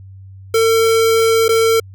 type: tone with dropouts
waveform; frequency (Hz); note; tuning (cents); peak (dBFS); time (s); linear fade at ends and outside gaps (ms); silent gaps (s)
square; 451.5; A4; +45; -11; 0.54-1.8; 5; 1.482-1.49
effects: added 96 Hz sine -34 dBFS peak until 1.94 s